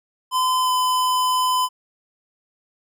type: tone with pitch glide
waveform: square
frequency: 1021 to 1012.8 Hz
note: C6 to B5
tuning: -43 to +43 cents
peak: -18 dBFS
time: 0.31-1.69 s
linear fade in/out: 50 ms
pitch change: -14 cents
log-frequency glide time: 0.62-0.7 s
effects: none